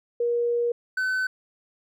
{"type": "tone pair in turn", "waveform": ["sine", "triangle"], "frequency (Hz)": [475.5, 1516.6], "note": ["A#4", "F#6"], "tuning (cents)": [34, 42], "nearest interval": "octave + minor sixth", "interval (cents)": 2008, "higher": "second", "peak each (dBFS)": -21, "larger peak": "neither", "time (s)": [[0.2, 0.72], [0.97, 1.27]], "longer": "first", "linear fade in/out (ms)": 5, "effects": []}